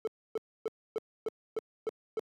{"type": "tone bursts", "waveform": "triangle", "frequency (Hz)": 440, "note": "A4", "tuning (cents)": 0, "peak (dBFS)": -27, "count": 8, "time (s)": [0.05, 2.194], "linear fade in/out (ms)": 0, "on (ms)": 23, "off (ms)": 280, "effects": ["high-pass 200 Hz 12 dB/octave"]}